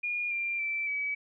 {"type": "tone with pitch steps", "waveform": "sine", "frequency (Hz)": [2430, 2380, 2331, 2283], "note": ["D#7", "D7", "D7", "D7"], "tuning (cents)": [-42, 22, -14, -50], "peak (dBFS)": -29, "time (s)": [0.03, 1.15], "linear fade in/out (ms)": 10, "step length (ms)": 280, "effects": []}